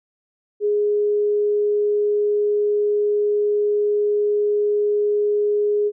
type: tone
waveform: sine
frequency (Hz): 415.3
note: G#4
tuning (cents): 0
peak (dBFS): -16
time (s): 0.6-5.92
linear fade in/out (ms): 50
effects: none